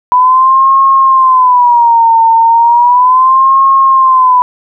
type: tone with vibrato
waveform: sine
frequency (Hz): 990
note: B5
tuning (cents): +4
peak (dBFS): -3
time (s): 0.12-4.42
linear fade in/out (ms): 0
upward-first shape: sine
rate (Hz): 0.35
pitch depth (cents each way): 150
effects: none